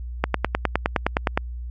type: click train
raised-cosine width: 0.5 ms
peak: -3 dBFS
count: 12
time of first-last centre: 0.24-1.375 s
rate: 9.69 Hz
effects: added 60 Hz sine -29 dBFS peak until 1.7 s + MP3 48 kbps